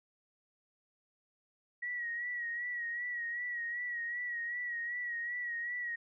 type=tone with vibrato; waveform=sine; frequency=1914 Hz; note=A#6; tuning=45 cents sharp; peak=-35 dBFS; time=1.82-5.96 s; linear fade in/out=10 ms; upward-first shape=sine; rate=2.6 Hz; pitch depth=46 cents each way; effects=none